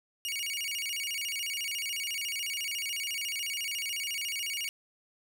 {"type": "tone with vibrato", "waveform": "sawtooth", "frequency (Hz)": 2527, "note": "D#7", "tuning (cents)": 26, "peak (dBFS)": -29, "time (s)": [0.25, 4.69], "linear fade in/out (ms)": 0, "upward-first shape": "square", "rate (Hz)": 14, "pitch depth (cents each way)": 210, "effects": []}